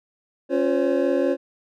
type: tone cluster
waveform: triangle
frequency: 274.6 / 351.2 / 515 / 560 Hz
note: C#4 / F4 / C5 / C#5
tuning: -16 / +10 / -28 / +18 cents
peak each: -22 dBFS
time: 0.49-1.37 s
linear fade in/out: 50 ms
effects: none